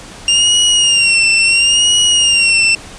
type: tone with vibrato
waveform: sawtooth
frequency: 2794 Hz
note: F7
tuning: in tune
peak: -5 dBFS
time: 0.28-2.75 s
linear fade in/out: 2 ms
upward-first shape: sine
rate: 0.73 Hz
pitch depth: 70 cents each way
effects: pink hiss -33 dBFS RMS until 2.98 s + resampled to 22050 Hz